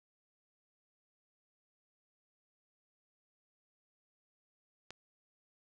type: click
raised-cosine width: 0.2 ms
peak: -28 dBFS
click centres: 4.906 s
effects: none